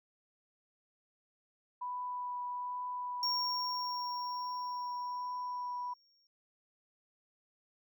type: tone with vibrato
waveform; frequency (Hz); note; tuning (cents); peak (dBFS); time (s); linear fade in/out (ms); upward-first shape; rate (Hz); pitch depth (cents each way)
sine; 987.8; B5; 0; -36; 1.81-5.94; 10; triangle; 1.2; 9
type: tone with exponential decay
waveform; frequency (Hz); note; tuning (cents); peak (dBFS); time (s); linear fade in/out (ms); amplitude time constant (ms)
triangle; 5540; F8; -15; -29; 3.23-6.27; 1; 660
effects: none